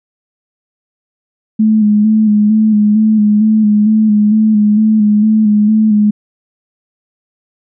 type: tone with vibrato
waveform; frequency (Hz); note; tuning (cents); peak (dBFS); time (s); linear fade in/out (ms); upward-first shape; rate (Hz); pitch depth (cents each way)
sine; 213.3; G#3; +46; -6; 1.59-6.11; 10; square; 2.2; 32
effects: none